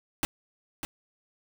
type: noise with echo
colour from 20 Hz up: pink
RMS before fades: -27 dBFS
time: 0.23-0.25 s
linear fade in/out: 0 ms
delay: 600 ms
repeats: 1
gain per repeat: -8 dB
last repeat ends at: 0.85 s
effects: none